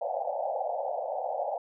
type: band-pass noise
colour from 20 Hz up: white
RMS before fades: -32 dBFS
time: 0.01-1.58 s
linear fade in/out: 5 ms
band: 510 to 830 Hz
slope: 96 dB/octave
effects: none